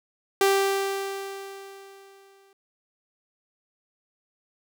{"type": "tone with exponential decay", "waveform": "sawtooth", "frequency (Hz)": 392, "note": "G4", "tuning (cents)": 0, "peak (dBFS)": -13, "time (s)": [0.41, 2.53], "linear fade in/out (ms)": 2, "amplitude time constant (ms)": 460, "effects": []}